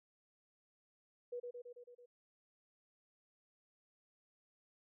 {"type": "tone with echo", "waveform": "sine", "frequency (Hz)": 486.4, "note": "B4", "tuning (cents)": -26, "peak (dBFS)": -40, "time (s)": [1.32, 1.4], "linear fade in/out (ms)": 10, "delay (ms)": 110, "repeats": 6, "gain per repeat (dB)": -3, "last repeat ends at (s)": 2.06, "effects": []}